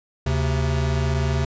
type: tone pair together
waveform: square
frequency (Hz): 75.31 / 132.5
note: D2 / C3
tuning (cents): +44 / +22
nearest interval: minor seventh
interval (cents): 978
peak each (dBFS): -23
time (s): 0.26-1.45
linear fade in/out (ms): 5
effects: resampled to 16000 Hz